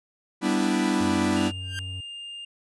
45% pulse chord, E minor seventh, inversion first, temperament equal, 196 / 246.9 / 293.7 / 329.6 Hz, G3 / B3 / D4 / E4, 0 / 0 / 0 / 0 cents, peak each -27 dBFS, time 0.41-1.52 s, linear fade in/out 50 ms
triangle tone with vibrato, 93.2 Hz, F#2, 13 cents sharp, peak -31 dBFS, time 1-2.01 s, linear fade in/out 10 ms, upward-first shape sine, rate 16 Hz, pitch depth 30 cents each way
triangle tone, 2809 Hz, F7, 9 cents sharp, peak -34 dBFS, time 1.36-2.45 s, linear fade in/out 5 ms
sawtooth tone with exponential growth, 1583 Hz, G6, 17 cents sharp, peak -25 dBFS, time 1.61-1.79 s, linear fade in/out 0 ms, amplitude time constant 38 ms
effects resampled to 24000 Hz

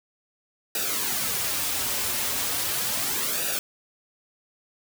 white noise with flanger, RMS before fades -27 dBFS, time 0.75-3.59 s, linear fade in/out 2 ms, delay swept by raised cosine 0.93 to 6.33 ms, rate 0.37 Hz, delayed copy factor -0.65, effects none

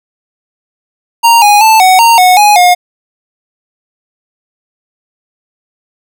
square tone with pitch steps, 930 / 826 / 881 / 746 / 924 / 733 / 832 / 716 Hz, A#5 / G#5 / A5 / F#5 / A#5 / F#5 / G#5 / F5, -4 / -10 / +2 / +14 / -16 / -16 / +3 / +43 cents, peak -3 dBFS, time 1.23-2.75 s, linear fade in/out 20 ms, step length 190 ms, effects none

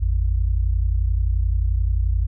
sine tone pair together, 53.55 / 85 Hz, A1 / F2, -46 / -46 cents, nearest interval minor sixth, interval 800 cents, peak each -18 / -22 dBFS, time 0-2.27 s, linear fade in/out 20 ms, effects none

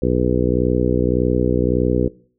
harmonic tone, 61.74 Hz, B1, in tune, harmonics 1 / 2 / 3 / 4 / 5 / 6 / 7 / 8, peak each -23 / -23 / -23 / -23 / -23 / -23 / -23 / -23 dBFS, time 0.02-2.08 s, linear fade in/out 5 ms, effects noise-tail reverb RT60 0.5 s tail -22 dB re dry

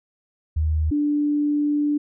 sine tone pair in turn, 78 / 293.9 Hz, D#2 / D4, +5 / +1 cents, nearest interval octave + major seventh, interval 2296 cents, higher second, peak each -18 / -18 dBFS, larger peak neither, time 0.56-0.91 / 0.91-1.98 s, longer second, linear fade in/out 10 ms, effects none

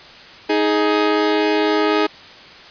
sawtooth tone pair together, 313.6 / 417.8 Hz, D#4 / G#4, +14 / +10 cents, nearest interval perfect fourth, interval 496 cents, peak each -14 / -13 dBFS, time 0.49-2.07 s, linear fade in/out 10 ms, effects white hiss -40 dBFS RMS until 2.7 s + resampled to 11025 Hz

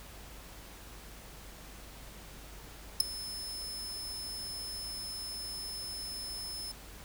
sawtooth tone with ADSR envelope, 5240 Hz, E8, 11 cents flat, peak -15 dBFS, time 3-6.72 s, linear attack 4 ms, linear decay 8 ms, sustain -21 dB, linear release 8 ms, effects added 50 Hz sine -51 dBFS peak until 7.04 s + pink hiss -51 dBFS RMS until 7.04 s

